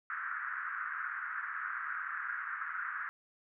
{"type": "band-pass noise", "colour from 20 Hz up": "pink", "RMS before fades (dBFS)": -39, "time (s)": [0.1, 3.09], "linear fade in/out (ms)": 0, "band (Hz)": [1300, 1700], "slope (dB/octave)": 48, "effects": []}